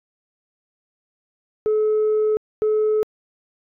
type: tone bursts at uneven times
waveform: sine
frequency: 429.6 Hz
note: A4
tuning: 41 cents flat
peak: -14 dBFS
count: 2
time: 1.66-2.37 / 2.62-3.03 s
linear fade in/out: 0 ms
effects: tanh soft clip ceiling -14 dBFS